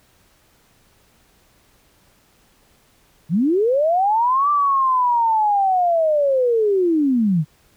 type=linear two-way sweep; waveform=sine; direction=up then down; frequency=142.7 to 1179 to 142.7 Hz; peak=-14 dBFS; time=3.29-7.45 s; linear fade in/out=50 ms; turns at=4.5 s; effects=pink hiss -57 dBFS RMS until 7.76 s